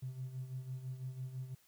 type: tone with tremolo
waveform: triangle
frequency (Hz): 129.4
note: C3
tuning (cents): -19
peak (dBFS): -34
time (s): 0.02-1.55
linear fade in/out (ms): 10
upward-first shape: sine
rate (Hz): 6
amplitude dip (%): 75
effects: tanh soft clip ceiling -36 dBFS + white hiss -69 dBFS RMS until 1.67 s